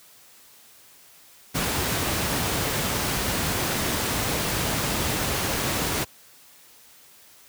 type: noise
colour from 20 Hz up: pink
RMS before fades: -25 dBFS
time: 1.54-6.05 s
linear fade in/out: 20 ms
effects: white hiss -52 dBFS RMS until 7.48 s + high-pass 60 Hz 12 dB/octave